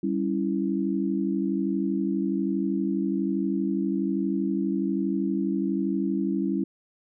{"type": "chord", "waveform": "sine", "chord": "C# diminished", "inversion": "second", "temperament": "equal", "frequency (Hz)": [196, 277.2, 329.6], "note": ["G3", "C#4", "E4"], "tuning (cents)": [0, 0, 0], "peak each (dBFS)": [-27, -28, -28], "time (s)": [0.03, 6.64], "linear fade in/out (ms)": 5, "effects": []}